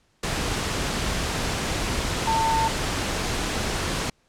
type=tone in noise; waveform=sine; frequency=898 Hz; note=A5; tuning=35 cents sharp; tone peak=-20 dBFS; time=2.27-2.68 s; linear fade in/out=5 ms; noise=pink; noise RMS=-26 dBFS; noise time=0.23-4.1 s; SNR=+3 dB; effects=pink hiss -65 dBFS RMS until 4.28 s + low-pass 8000 Hz 12 dB/octave